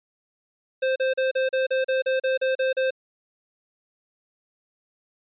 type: tone bursts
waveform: square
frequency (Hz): 523.3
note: C5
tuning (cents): 0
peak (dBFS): -21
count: 12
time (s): 0.82-2.907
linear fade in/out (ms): 10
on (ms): 140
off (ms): 37
effects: resampled to 8000 Hz